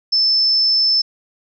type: tone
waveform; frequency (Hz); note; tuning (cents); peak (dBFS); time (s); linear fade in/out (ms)
sine; 5274; E8; 0; -12; 0.12-1.02; 10
effects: none